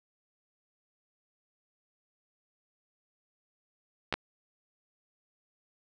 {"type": "clicks", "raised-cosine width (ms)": 0.3, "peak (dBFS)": -13, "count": 2, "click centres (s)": [4.126, 4.14], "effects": []}